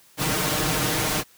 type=noise with comb filter; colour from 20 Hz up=pink; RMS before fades=-23 dBFS; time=0.17-1.24 s; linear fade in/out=50 ms; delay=6.5 ms; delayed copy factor=+0.95; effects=white hiss -55 dBFS RMS until 1.37 s + high-pass 60 Hz 12 dB/octave